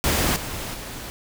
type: noise with level steps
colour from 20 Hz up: pink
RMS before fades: -21 / -31 / -35 dBFS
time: 0.04-1.1 s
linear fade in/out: 0 ms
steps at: 0.36 / 0.74 s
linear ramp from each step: 2 ms
effects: none